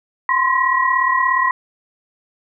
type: tone cluster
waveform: sine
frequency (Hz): 1023 / 1060 / 1912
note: C6 / C6 / A#6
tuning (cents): -39 / +22 / +43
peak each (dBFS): -18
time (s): 0.29-1.51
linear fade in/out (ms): 2
effects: none